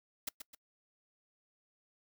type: noise with echo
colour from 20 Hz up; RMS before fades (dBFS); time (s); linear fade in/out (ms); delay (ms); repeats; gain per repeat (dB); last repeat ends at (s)
white; -37; 0.27-0.29; 5; 130; 2; -8; 0.55
effects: noise-tail reverb RT60 0.1 s tail -25 dB re dry